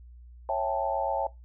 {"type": "chord", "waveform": "sine", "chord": "A dominant seventh", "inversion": "first", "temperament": "just", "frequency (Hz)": [550, 660, 792, 880], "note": ["C#5", "E5", "G5", "A5"], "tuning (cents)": [-14, 2, 18, 0], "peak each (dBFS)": -31, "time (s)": [0.49, 1.27], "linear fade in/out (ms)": 2, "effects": ["noise-tail reverb RT60 0.2 s tail -20 dB re dry", "added 60 Hz sine -46 dBFS peak until 1.44 s"]}